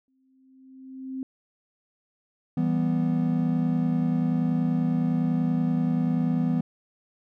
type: tone with exponential growth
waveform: sine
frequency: 262.9 Hz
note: C4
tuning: 8 cents sharp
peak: -28 dBFS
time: 0.08-1.23 s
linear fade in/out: 1 ms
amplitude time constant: 250 ms
type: chord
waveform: triangle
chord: E minor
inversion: none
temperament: equal with one note detuned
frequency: 165.77 / 196 / 246.9 Hz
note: E3 / G3 / B3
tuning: +10 / 0 / 0 cents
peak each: -23 / -28 / -23 dBFS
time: 2.57-6.61 s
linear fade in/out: 5 ms
effects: none